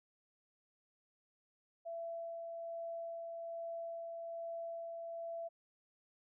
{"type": "tone with tremolo", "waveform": "sine", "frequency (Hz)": 670, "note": "E5", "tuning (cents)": 28, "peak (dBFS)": -40, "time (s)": [1.85, 5.49], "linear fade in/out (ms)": 20, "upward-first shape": "sine", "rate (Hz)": 1.2, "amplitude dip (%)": 25, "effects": []}